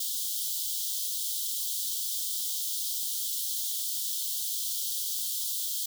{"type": "high-pass noise", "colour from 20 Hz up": "white", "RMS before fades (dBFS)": -32, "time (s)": [0, 5.86], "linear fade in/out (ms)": 5, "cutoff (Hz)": 3100, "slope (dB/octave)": 96, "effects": []}